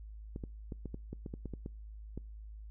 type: clicks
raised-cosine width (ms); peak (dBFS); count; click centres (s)
3; -28; 12; 0.361 / 0.438 / 0.722 / 0.857 / 0.944 / 1.13 / 1.262 / 1.339 / 1.457 / 1.537 / 1.661 / 2.176
effects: noise-tail reverb RT60 0.4 s tail -26 dB re dry + added 53 Hz sine -45 dBFS peak until 2.7 s